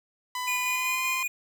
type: tone with pitch glide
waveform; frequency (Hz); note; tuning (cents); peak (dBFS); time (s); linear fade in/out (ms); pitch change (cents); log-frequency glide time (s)
sawtooth; 1000 to 1038.3; B5 to C6; +21 to -14; -26; 0.35-1.23; 2; +65; 0.62-1.07
type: tone with tremolo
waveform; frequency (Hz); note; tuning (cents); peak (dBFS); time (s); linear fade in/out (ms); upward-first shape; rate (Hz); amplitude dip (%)
square; 2449; D#7; -28; -27; 0.47-1.28; 10; square; 5.2; 25
effects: 8-bit